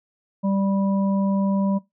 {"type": "harmonic tone", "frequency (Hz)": 196, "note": "G3", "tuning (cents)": 0, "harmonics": [1, 3, 5], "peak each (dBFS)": [-19, -29, -33], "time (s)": [0.43, 1.79], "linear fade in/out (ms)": 20, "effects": ["noise-tail reverb RT60 0.2 s tail -21 dB re dry"]}